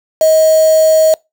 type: tone with quantisation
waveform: sine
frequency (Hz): 632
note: D#5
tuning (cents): +27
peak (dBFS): -6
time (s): 0.21-1.14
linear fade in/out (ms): 2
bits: 3
effects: noise-tail reverb RT60 0.2 s tail -24 dB re dry